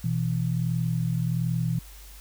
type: tone pair together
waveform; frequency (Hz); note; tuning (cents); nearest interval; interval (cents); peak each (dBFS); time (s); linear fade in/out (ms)
sine; 123.47 / 164.81; B2 / E3; 0 / 0; perfect fourth; 500; -26; 0.04-1.79; 5
effects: added 50 Hz sine -44 dBFS peak until 2.2 s + white hiss -50 dBFS RMS until 2.2 s